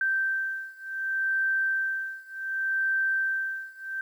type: beating tone pair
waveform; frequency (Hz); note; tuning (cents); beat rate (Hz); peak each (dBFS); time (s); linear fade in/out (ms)
sine; 1561 / 1561.67; G6 / G6; -8 / -7; 0.67; -28 / -29; 0.01-4.01; 2
effects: 10-bit